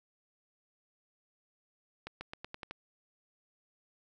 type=accelerating click train; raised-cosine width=0.3 ms; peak=-25 dBFS; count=7; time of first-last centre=2.07-2.71 s; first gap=140 ms; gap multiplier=0.89; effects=none